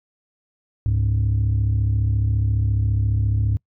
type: tone pair together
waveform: sine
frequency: 69.3 / 103.83 Hz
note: C#2 / G#2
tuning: 0 / 0 cents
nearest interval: perfect fifth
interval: 700 cents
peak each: -20 / -16 dBFS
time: 0.86-3.57 s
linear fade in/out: 0 ms
effects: noise-tail reverb RT60 0.1 s tail -26 dB re dry + tanh soft clip ceiling -14 dBFS